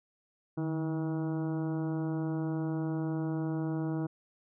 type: harmonic tone with a mistuned harmonic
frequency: 160.2 Hz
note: E3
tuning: 49 cents flat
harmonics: 1 / 2 / 3 / 4 / 5 / 6 / 7 / 8 / 9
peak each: -33 / -33 / -44 / -46 / -48 / -51 / -54 / -55 / -54 dBFS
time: 0.57-4.07 s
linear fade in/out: 10 ms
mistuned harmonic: 1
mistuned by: -72 cents
effects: none